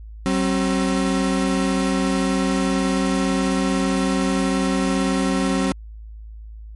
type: tone pair together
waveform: 35% pulse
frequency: 189.9 / 268.1 Hz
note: F#3 / C4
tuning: +45 / +42 cents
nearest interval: tritone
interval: 597 cents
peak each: -19 / -19 dBFS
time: 0.26-5.72 s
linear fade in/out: 0 ms
effects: added 54 Hz sine -34 dBFS peak until 6.75 s + MP3 48 kbps